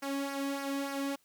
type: tone with flanger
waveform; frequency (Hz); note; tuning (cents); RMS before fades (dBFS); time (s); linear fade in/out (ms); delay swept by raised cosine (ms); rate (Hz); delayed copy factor
sawtooth; 277.2; C#4; 0; -35; 0.02-1.16; 10; 0.26 to 1.46; 3.4; -0.6
effects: white hiss -70 dBFS RMS until 1.24 s